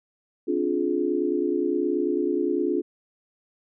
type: chord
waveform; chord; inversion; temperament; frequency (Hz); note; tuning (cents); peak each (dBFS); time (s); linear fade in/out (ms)
sine; D half-diminished seventh; third; just; 264.3 / 293.7 / 352.4 / 422.9; C4 / D4 / F4 / Ab4; +18 / 0 / +16 / +31; -30 / -27 / -25 / -28; 0.47-2.82; 20
effects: none